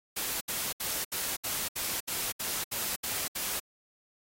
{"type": "noise bursts", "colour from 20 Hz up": "white", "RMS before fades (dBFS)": -33, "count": 11, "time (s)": [0.16, 3.6], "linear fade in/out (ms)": 10, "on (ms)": 250, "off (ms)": 69, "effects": ["AAC 48 kbps"]}